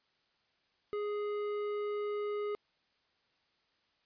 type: tone with tanh clipping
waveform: triangle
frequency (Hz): 415.3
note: G#4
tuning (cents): 0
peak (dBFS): -35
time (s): 0.93-2.55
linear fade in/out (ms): 0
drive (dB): 16
effects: white hiss -74 dBFS RMS until 4.05 s + resampled to 11025 Hz